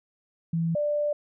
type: tone pair in turn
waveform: sine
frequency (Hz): 165.6 / 590.1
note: E3 / D5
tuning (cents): +8 / +8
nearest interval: octave + minor seventh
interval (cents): 2200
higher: second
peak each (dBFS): -23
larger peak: neither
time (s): 0.53-0.75 / 0.75-1.13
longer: second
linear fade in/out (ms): 5
effects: none